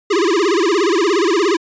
square tone with vibrato, 370 Hz, F#4, in tune, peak -13 dBFS, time 0.1-1.57 s, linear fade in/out 10 ms, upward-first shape sine, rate 17 Hz, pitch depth 230 cents each way, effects resampled to 16000 Hz

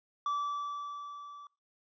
triangle tone with level ramp, 1158 Hz, D6, 25 cents flat, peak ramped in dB -27 to -45 dBFS, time 0.26-1.47 s, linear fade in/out 2 ms, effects noise-tail reverb RT60 0.4 s tail -25 dB re dry + resampled to 16000 Hz

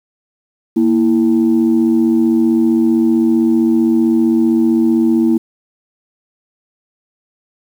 sine tone pair together, 233.2 / 328.7 Hz, A#3 / E4, +1 / -5 cents, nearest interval tritone, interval 594 cents, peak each -11 dBFS, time 0.76-5.38 s, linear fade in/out 10 ms, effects tanh soft clip ceiling -4 dBFS + 7-bit

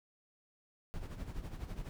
brown noise with tremolo, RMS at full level -40 dBFS, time 0.94-1.89 s, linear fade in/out 0 ms, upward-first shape sine, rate 12 Hz, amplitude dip 65%, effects none

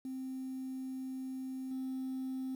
sine tone with level steps, 261.6 Hz, C4, in tune, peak -37 / -34 dBFS, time 0.05-2.55 s, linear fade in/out 2 ms, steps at 1.71 s, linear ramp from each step 2 ms, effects tanh soft clip ceiling -34 dBFS + 10-bit

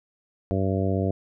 harmonic tone, 96 Hz, G2, 36 cents flat, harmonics 1 / 2 / 3 / 4 / 5 / 6 / 7, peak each -25 / -28 / -30 / -31 / -32 / -33 / -33 dBFS, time 0.51-1.11 s, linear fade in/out 0 ms, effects none

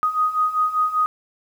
sine beating tone pair, 1244.5 / 1249.6 Hz, D#6 / D#6, 0 / +7 cents, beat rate 5.1 Hz, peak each -23 / -19 dBFS, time 0.03-1.06 s, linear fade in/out 0 ms, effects 8-bit

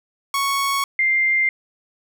sawtooth / sine tone pair in turn, 1108.7 / 2098 Hz, C#6 / C7, 0 / +4 cents, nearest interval major seventh, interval 1104 cents, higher second, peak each -15 dBFS, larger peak neither, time 0.34-0.84 / 0.99-1.49 s, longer neither, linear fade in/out 2 ms, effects none

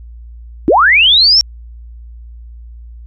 sine linear sweep, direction up, 261.6 to 5588 Hz, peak -5 dBFS, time 0.68-1.41 s, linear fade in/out 0 ms, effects added 58 Hz sine -30 dBFS peak until 3.06 s

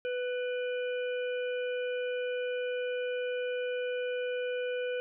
harmonic tone with a mistuned harmonic, 496.7 Hz, B4, 10 cents sharp, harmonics 1 / 3 / 5 / 6, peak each -31 / -41 / -45 / -47 dBFS, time 0.05-5 s, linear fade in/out 0 ms, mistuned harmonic 5, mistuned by -39 cents, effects none

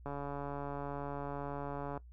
click train, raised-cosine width 1 ms, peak -27 dBFS, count 273, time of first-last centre 0.06-1.975 s, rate 142 Hz, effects noise-tail reverb RT60 0.1 s tail -19 dB re dry + added 60 Hz sine -51 dBFS peak until 2.12 s

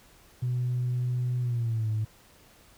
sine tone with pitch glide, 124.1 to 108.66 Hz, B2 to A2, +9 to -21 cents, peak -24 dBFS, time 0.42-2.05 s, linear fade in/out 10 ms, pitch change -230 cents, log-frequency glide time 1.41-1.89 s, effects tanh soft clip ceiling -22 dBFS + pink hiss -57 dBFS RMS until 2.77 s

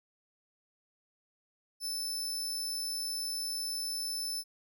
sawtooth tone, 5274 Hz, E8, in tune, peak -31 dBFS, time 1.8-4.44 s, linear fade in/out 50 ms, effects none

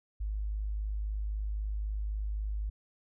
sine tone, 51.91 Hz, G#1, in tune, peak -31 dBFS, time 0.2-2.7 s, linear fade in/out 10 ms, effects none

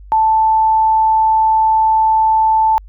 sine tone, 880 Hz, A5, in tune, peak -9 dBFS, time 0.12-2.78 s, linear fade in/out 0 ms, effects added 49 Hz sine -34 dBFS peak until 2.88 s

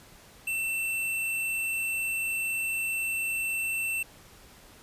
sine tone with sample-and-hold, 2679 Hz, E7, 27 cents sharp, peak -27 dBFS, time 0.47-4.03 s, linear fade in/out 5 ms, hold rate 11025 Hz, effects pink hiss -53 dBFS RMS until 4.82 s + resampled to 32000 Hz

